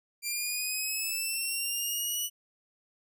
10% pulse linear sweep, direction up, 2366 to 2960 Hz, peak -22 dBFS, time 0.22-2.3 s, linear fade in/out 50 ms, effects none

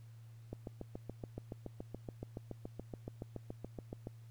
click train, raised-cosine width 2 ms, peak -29 dBFS, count 26, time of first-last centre 0.53-4.071 s, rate 7.06 Hz, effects added 114 Hz sine -52 dBFS peak until 4.3 s + pink hiss -71 dBFS RMS until 4.3 s

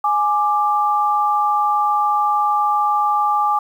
sine tone pair together, 834 / 1180.9 Hz, G#5 / D6, +7 / +9 cents, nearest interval tritone, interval 602 cents, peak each -17 dBFS, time 0.04-3.59 s, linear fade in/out 5 ms, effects 8-bit

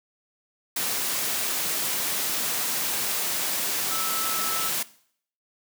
sine tone in noise, 1311 Hz, E6, 10 cents flat, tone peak -31 dBFS, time 3.91-4.69 s, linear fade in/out 5 ms, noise white, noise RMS -27 dBFS, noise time 0.76-4.83 s, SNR -7 dB, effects noise-tail reverb RT60 0.6 s tail -19 dB re dry + high-pass 150 Hz 12 dB/octave

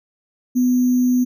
sine tone with sample-and-hold, 250 Hz, B3, 21 cents sharp, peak -13 dBFS, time 0.55-1.25 s, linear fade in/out 20 ms, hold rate 6300 Hz, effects none

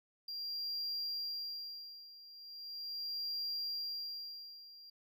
triangle tone with tremolo, 4764 Hz, D8, 24 cents sharp, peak -35 dBFS, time 0.28-4.9 s, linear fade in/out 5 ms, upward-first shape sine, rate 0.39 Hz, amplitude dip 85%, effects none

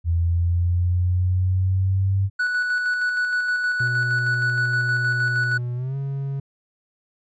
sine exponential sweep, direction up, 83.6 to 98 Hz, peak -17 dBFS, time 0.04-2.3 s, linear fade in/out 50 ms
triangle tone with tremolo, 1478 Hz, F#6, 2 cents flat, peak -17 dBFS, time 2.39-5.58 s, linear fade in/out 10 ms, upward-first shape square, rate 6.4 Hz, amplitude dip 30%
triangle tone with pitch glide, 122 to 137.73 Hz, B2 to C#3, -21 to -11 cents, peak -22 dBFS, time 3.8-6.4 s, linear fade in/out 5 ms, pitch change +210 cents, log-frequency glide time 5.75-5.96 s
effects resampled to 16000 Hz

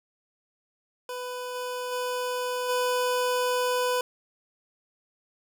25% pulse tone with level steps, 498.1 Hz, B4, 15 cents sharp, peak -29 / -27 / -24 / -20 dBFS, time 1.09-4.01 s, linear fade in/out 2 ms, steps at 1.54 / 1.91 / 2.68 s, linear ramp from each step 20 ms, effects none

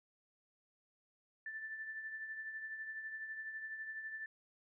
sine tone with tremolo, 1764 Hz, A6, 4 cents sharp, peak -40 dBFS, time 1.46-4.26 s, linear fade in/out 2 ms, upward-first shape triangle, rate 12 Hz, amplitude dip 55%, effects none

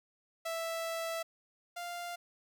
sawtooth tone pair in turn, 659.3 / 697.5 Hz, E5 / F5, 0 / -2 cents, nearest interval minor second, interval 98 cents, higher second, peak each -31 / -35 dBFS, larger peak first, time 0.45-1.23 / 1.76-2.16 s, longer first, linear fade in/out 10 ms, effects none

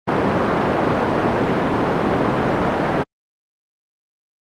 pink band-pass noise, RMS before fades -18 dBFS, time 0.07-3.04 s, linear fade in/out 20 ms, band 170 to 1300 Hz, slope 12 dB/octave, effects Opus 32 kbps

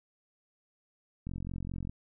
click train, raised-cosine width 5 ms, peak -26 dBFS, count 29, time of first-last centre 1.27-1.895 s, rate 44.8 Hz, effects none

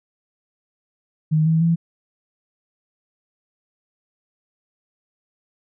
sine tone with pitch steps, 155.9 / 161.3 / 166.9 Hz, D#3 / E3 / E3, +4 / -37 / +22 cents, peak -14 dBFS, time 1.31-1.76 s, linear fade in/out 20 ms, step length 150 ms, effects none

